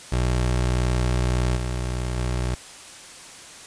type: tone with level steps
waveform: 25% pulse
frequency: 61.7 Hz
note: B1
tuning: 1 cent flat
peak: -16 / -21 / -19 dBFS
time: 0.12-2.55 s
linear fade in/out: 5 ms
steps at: 1.56 / 2.17 s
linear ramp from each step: 10 ms
effects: white hiss -42 dBFS RMS until 3.66 s + resampled to 22050 Hz